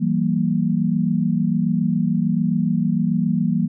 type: chord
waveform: sine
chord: E diminished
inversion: none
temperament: equal with one note detuned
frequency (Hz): 164.81 / 191.74 / 233.1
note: E3 / G3 / Bb3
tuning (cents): 0 / -38 / 0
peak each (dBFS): -21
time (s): 0-3.68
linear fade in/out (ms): 20
effects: none